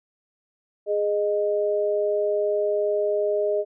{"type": "tone pair together", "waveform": "sine", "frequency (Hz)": [414.8, 617.2], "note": ["G#4", "D#5"], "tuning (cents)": [-2, -14], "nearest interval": "perfect fifth", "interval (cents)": 688, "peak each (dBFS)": -23, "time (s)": [0.86, 3.65], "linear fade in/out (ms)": 50, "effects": []}